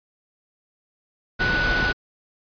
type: tone in noise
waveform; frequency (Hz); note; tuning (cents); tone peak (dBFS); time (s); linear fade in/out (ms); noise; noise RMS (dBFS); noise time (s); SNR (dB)
sine; 1480; F#6; 0; -21; 1.39-1.93; 20; pink; -24; 1.39-1.93; 0
effects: resampled to 11025 Hz